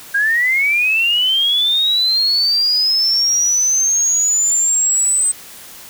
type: linear sweep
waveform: sine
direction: up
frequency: 1596 to 8210 Hz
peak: -12 dBFS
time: 0.14-5.32 s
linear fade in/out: 10 ms
effects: white hiss -37 dBFS RMS until 5.89 s